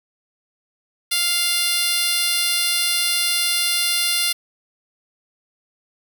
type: tone with high-pass filter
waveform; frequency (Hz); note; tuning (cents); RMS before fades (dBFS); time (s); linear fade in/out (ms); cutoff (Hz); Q
10% pulse; 698.5; F5; 0; -20; 1.11-4.33; 10; 3500; 0.59
effects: none